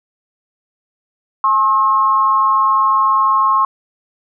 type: tone with amplitude modulation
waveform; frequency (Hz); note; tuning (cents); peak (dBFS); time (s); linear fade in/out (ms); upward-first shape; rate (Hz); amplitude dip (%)
sine; 1073; C6; +43; -7; 1.44-3.65; 2; sine; 220; 65
effects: none